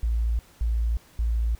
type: tone bursts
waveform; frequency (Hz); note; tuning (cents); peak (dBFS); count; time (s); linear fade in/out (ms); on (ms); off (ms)
sine; 56.9; A#1; -41; -21; 3; 0.03-1.55; 0; 360; 220
effects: pink hiss -55 dBFS RMS until 1.59 s